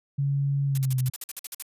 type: tone with pitch glide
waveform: sine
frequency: 140 to 129.12 Hz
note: C#3 to C3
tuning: +18 to -23 cents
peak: -22 dBFS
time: 0.18-1.1 s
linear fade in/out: 10 ms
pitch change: -141 cents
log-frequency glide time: 0.66-0.98 s
type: noise bursts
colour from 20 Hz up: blue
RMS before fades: -33 dBFS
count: 12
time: 0.75-1.624 s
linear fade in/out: 2 ms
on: 27 ms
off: 50 ms
effects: resampled to 32000 Hz